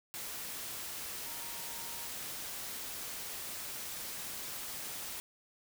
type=tone in noise; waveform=sine; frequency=932.3 Hz; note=A#5; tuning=in tune; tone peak=-53 dBFS; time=1.26-2.07 s; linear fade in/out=0 ms; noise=white; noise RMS=-42 dBFS; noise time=0.14-5.2 s; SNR=-14 dB; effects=none